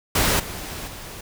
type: noise with level steps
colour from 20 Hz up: pink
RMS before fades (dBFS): -19 / -33 / -37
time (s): 0.15-1.21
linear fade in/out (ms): 5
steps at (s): 0.39 / 0.87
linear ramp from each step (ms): 10
effects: none